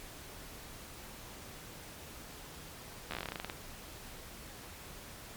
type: slowing click train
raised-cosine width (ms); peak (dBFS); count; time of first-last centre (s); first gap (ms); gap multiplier
0.3; -21; 15; 3.11-3.499; 12; 1.12
effects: pink hiss -49 dBFS RMS until 5.36 s + MP3 96 kbps